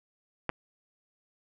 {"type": "clicks", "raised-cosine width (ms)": 0.5, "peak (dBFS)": [-13, -24], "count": 2, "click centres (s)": [0.493, 0.499], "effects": []}